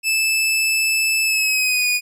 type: tone with pitch glide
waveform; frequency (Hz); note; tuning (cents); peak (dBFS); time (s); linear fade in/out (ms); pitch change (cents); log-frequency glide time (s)
sawtooth; 2625 to 2463; E7 to D#7; -8 to -18; -13; 0.03-2.01; 50; -110; 1.23-1.88
effects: resampled to 32000 Hz